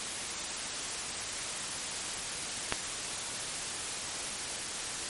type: click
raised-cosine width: 0.3 ms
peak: -10 dBFS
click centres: 2.724 s
effects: white hiss -36 dBFS RMS until 5.09 s + MP3 48 kbps